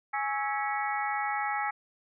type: harmonic tone with a mistuned harmonic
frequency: 277.2 Hz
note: C#4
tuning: in tune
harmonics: 3 / 4 / 5 / 6 / 7 / 8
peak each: -31 / -41 / -35 / -40 / -36 / -38 dBFS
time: 0.13-1.71 s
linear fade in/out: 10 ms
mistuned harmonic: 5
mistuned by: -97 cents
effects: none